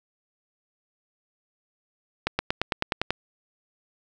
accelerating click train, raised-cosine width 0.3 ms, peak -7 dBFS, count 9, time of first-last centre 2.27-3.106 s, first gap 120 ms, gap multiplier 0.96, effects none

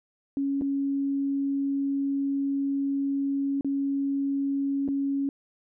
sine tone with dropouts, 277.2 Hz, C#4, in tune, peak -24 dBFS, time 0.37-5.29 s, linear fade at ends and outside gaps 1 ms, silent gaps 0.612-0.619 / 3.61-3.646 / 4.879-4.886 s, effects none

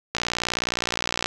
click train, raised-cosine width 0.2 ms, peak -6 dBFS, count 67, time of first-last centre 0.15-1.259 s, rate 59.5 Hz, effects none

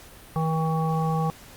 harmonic tone, 160.2 Hz, E3, 49 cents flat, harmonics 1 / 3 / 5 / 7, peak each -23 / -32 / -29 / -32 dBFS, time 0.36-1.3 s, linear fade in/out 0 ms, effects pink hiss -47 dBFS RMS until 1.56 s + Opus 48 kbps

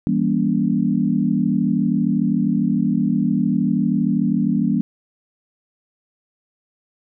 sine chord, E diminished seventh, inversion none, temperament just, 164.81 / 197.78 / 237.3 / 284.8 Hz, E3 / G3 / Bb3 / Db4, 0 / +16 / +31 / +47 cents, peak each -23 / -20 / -20 / -23 dBFS, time 0.07-4.81 s, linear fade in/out 0 ms, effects none

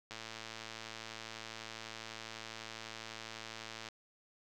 click train, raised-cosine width 0.2 ms, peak -27 dBFS, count 424, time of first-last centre 0.11-3.887 s, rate 112 Hz, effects none

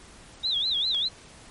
sine tone with vibrato, 3658 Hz, A#7, 33 cents flat, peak -23 dBFS, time 0.43-1.09 s, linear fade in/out 20 ms, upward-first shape sine, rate 5 Hz, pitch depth 200 cents each way
clicks, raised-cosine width 0.2 ms, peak -25 dBFS, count 2, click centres 0.946 / 0.949 s
effects pink hiss -49 dBFS RMS until 1.5 s + MP3 48 kbps

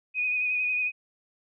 sine tone with vibrato, 2489 Hz, D#7, in tune, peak -24 dBFS, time 0.14-0.92 s, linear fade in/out 50 ms, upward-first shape triangle, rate 11 Hz, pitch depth 32 cents each way, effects none

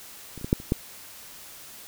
clicks, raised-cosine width 3 ms, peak -26 / -30 / -18 / -6 / -28 / -8 dBFS, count 6, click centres 0.377 / 0.413 / 0.445 / 0.529 / 0.601 / 0.721 s, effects white hiss -45 dBFS RMS until 1.87 s

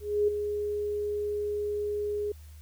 sine tone with ADSR envelope, 415.3 Hz, G#4, in tune, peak -20 dBFS, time 0-2.32 s, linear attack 280 ms, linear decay 7 ms, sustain -8 dB, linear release 4 ms, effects added 76 Hz sine -45 dBFS peak until 2.61 s + white hiss -60 dBFS RMS until 2.61 s

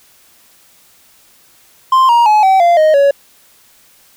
triangle tone with pitch steps, 1046.5 / 943.2 / 850 / 766.1 / 690.4 / 622.3 / 560.8 Hz, C6 / A#5 / G#5 / G5 / F5 / D#5 / C#5, 0 / +20 / +40 / -40 / -20 / 0 / +20 cents, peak -4 dBFS, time 1.92-3.11 s, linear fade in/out 5 ms, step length 170 ms, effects white hiss -48 dBFS RMS until 4.16 s

